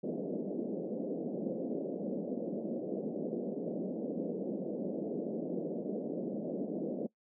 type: band-pass noise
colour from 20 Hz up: pink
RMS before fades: -37 dBFS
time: 0.03-7.07 s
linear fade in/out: 10 ms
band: 180 to 580 Hz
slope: 48 dB/octave
effects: noise-tail reverb RT60 0.1 s tail -20 dB re dry